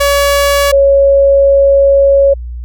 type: tone pair in turn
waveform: sawtooth / sine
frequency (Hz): 566 / 553.7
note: C#5 / C#5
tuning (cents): +36 / -2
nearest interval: unison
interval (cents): 38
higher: first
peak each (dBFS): -4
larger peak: neither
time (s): 0-0.72 / 0.72-2.34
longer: second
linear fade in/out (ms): 10
effects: added 60 Hz sine -20 dBFS peak until 2.64 s